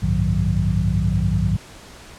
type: tone cluster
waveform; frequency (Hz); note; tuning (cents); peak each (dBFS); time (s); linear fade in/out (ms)
sine; 62 / 96.7 / 107.2 / 152.1 / 181.2; B1 / G2 / A2 / D#3 / F#3; +7 / -23 / -45 / -39 / -36; -23; 0.02-1.57; 10
effects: pink hiss -42 dBFS RMS until 2.18 s + low-pass 9000 Hz 12 dB/octave